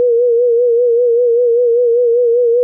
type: tone with vibrato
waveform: sine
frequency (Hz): 477.4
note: A#4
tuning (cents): +41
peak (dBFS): -8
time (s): 0-2.63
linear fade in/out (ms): 0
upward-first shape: sine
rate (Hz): 5.1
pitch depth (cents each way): 60
effects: none